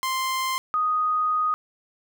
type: tone pair in turn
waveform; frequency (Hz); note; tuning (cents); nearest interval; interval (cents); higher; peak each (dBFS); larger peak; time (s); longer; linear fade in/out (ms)
sawtooth / sine; 1046.5 / 1244.5; C6 / D#6; 0 / 0; minor third; 300; second; -20; neither; 0.03-0.58 / 0.74-1.54; second; 0
effects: none